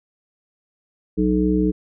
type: harmonic tone with a mistuned harmonic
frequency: 61.74 Hz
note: B1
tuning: in tune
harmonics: 1 / 3 / 5 / 7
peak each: -25 / -20 / -19 / -24 dBFS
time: 1.17-1.72 s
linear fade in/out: 20 ms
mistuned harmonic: 1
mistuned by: -16 cents
effects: none